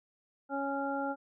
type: harmonic tone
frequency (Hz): 277.2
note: C#4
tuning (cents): 0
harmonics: 1 / 2 / 3 / 5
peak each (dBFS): -36 / -37 / -36 / -39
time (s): 0.49-1.16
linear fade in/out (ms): 50
effects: none